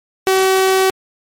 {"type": "tone", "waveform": "sawtooth", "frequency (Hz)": 380, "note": "F#4", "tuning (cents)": 46, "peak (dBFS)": -7, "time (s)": [0.27, 0.9], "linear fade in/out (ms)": 0, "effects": ["MP3 64 kbps"]}